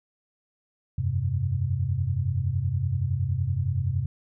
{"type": "chord", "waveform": "sine", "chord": "F suspended second", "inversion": "none", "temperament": "equal", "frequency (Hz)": [87.31, 98, 130.81], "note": ["F2", "G2", "C3"], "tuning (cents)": [0, 0, 0], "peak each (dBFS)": [-29, -27, -27], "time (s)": [0.98, 4.06], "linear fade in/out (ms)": 5, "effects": []}